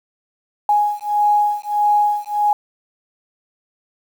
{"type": "beating tone pair", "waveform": "sine", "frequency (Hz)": [830.6, 832.2], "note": ["G#5", "G#5"], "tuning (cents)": [0, 3], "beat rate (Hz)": 1.6, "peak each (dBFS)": -17, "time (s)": [0.69, 2.53], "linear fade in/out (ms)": 2, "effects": ["7-bit"]}